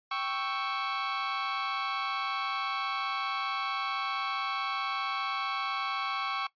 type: chord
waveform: sawtooth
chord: C# diminished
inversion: second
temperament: equal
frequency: 784 / 1108.7 / 1318.5 Hz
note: G5 / C#6 / E6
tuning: 0 / 0 / 0 cents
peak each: -34 / -28 / -33 dBFS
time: 0.11-6.47 s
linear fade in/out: 5 ms
effects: noise-tail reverb RT60 0.1 s tail -19 dB re dry + resampled to 11025 Hz